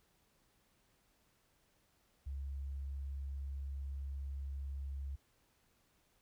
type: tone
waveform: sine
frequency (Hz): 68.8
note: C#2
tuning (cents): -12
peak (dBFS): -39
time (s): 2.26-5.16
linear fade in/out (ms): 10
effects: pink hiss -74 dBFS RMS until 6.21 s